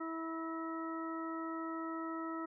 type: harmonic tone with a mistuned harmonic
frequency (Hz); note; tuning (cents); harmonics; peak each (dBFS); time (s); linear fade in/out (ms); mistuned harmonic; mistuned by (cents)
326; E4; -19; 1 / 2 / 3 / 4 / 6; -40 / -49 / -49 / -43 / -53; 0-2.46; 10; 6; -52
effects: none